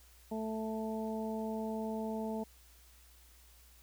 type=harmonic tone; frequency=220 Hz; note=A3; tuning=in tune; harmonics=1 / 2 / 3 / 4; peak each=-37 / -41 / -43 / -45 dBFS; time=0.31-2.44 s; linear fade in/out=10 ms; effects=added 60 Hz sine -60 dBFS peak until 3.82 s + white hiss -63 dBFS RMS until 3.82 s

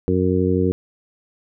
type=harmonic tone; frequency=92 Hz; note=F#2; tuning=9 cents flat; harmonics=1 / 2 / 3 / 4 / 5; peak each=-22 / -22 / -22 / -22 / -22 dBFS; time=0.08-0.72 s; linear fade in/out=0 ms; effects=none

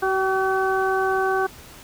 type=harmonic tone with a mistuned harmonic; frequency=380 Hz; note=F#4; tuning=46 cents sharp; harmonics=1 / 2 / 3 / 4; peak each=-22 / -24 / -27 / -26 dBFS; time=0.02-1.47 s; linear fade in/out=10 ms; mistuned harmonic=2; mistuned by=+17 cents; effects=pink hiss -44 dBFS RMS until 1.83 s

